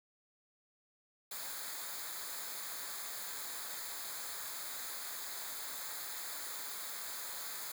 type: noise with comb filter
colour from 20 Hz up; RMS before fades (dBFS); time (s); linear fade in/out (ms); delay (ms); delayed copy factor
white; -43; 1.31-7.72; 5; 0.35; -0.75
effects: none